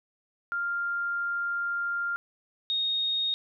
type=tone pair in turn; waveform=sine; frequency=1396.9 / 3722 Hz; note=F6 / A#7; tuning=0 / -3 cents; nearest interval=octave + perfect fourth; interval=1697 cents; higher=second; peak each=-27 / -25 dBFS; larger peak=second; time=0.52-2.16 / 2.7-3.34 s; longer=first; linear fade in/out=0 ms; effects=none